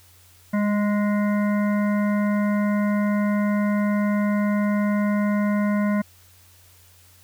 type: harmonic tone with a mistuned harmonic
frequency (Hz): 207.7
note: G#3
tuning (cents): 0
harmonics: 1 / 3 / 5 / 7 / 9 / 10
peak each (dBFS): -19 / -29 / -33 / -36 / -38 / -39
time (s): 0.53-6.02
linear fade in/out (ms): 10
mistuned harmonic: 1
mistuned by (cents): -20
effects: added 90 Hz sine -54 dBFS peak until 7.23 s + white hiss -54 dBFS RMS until 7.23 s